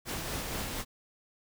pink noise with tremolo, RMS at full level -35 dBFS, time 0.05-0.85 s, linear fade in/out 50 ms, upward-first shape sine, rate 4.2 Hz, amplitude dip 25%, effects none

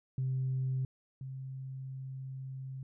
sine tone pair in turn, 130.81 / 132.56 Hz, C3 / C3, 0 / +23 cents, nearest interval unison, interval 23 cents, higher second, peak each -29 / -39 dBFS, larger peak first, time 0.18-0.85 / 1.21-2.83 s, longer second, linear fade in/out 2 ms, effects tanh soft clip ceiling -26 dBFS

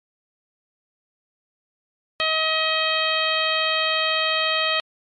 harmonic tone with a mistuned harmonic, 634 Hz, D#5, 32 cents sharp, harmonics 1 / 2 / 3 / 4 / 5 / 6 / 7, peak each -27 / -26 / -27 / -26 / -25 / -30 / -30 dBFS, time 2.2-4.8 s, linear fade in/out 0 ms, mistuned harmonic 7, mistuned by -52 cents, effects MP3 48 kbps

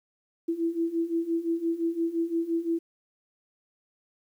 sine beating tone pair, 329.6 / 335.4 Hz, E4 / E4, 0 / +30 cents, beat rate 5.8 Hz, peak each -30 / -27 dBFS, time 0.48-2.79 s, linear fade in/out 10 ms, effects 10-bit

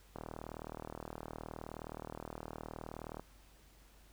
click train, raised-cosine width 1 ms, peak -29 dBFS, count 120, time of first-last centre 0.16-3.196 s, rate 39.2 Hz, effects added 49 Hz sine -61 dBFS peak until 4.12 s + pink hiss -65 dBFS RMS until 4.12 s

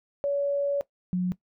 sine tone pair in turn, 566 / 181.08 Hz, C#5 / F#3, +36 / -37 cents, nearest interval octave + minor sixth, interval 1973 cents, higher first, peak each -23 dBFS, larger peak neither, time 0.24-0.81 / 1.13-1.32 s, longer first, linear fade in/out 0 ms, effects noise-tail reverb RT60 0.1 s tail -18 dB re dry

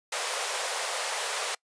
pink high-pass noise, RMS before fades -31 dBFS, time 0.12-1.55 s, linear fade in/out 5 ms, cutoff 470 Hz, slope 48 dB/octave, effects noise-tail reverb RT60 0.1 s tail -25 dB re dry + resampled to 22050 Hz

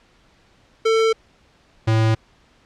square tone pair in turn, 446.8 / 111.19 Hz, A4 / A2, +27 / +19 cents, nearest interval 2 octaves, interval 2408 cents, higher first, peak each -15 dBFS, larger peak neither, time 0.85-1.13 / 1.87-2.15 s, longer neither, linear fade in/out 10 ms, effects pink hiss -56 dBFS RMS until 2.65 s + low-pass 5000 Hz 12 dB/octave

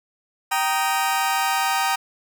sawtooth chord, Eb major, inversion first, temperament just, 777.8 / 933.4 / 1244.5 Hz, G5 / Bb5 / Eb6, -14 / +2 / 0 cents, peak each -19 / -20 / -22 dBFS, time 0.51-1.96 s, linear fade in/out 10 ms, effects none

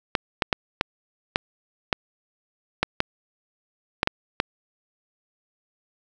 clicks, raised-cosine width 0.3 ms, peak -3 dBFS, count 11, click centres 0.152 / 0.422 / 0.528 / 0.811 / 1.359 / 1.928 / 2.83 / 3.004 / 4.031 / 4.074 / 4.401 s, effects none

